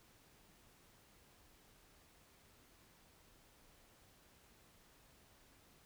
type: silence
effects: pink hiss -67 dBFS RMS until 5.85 s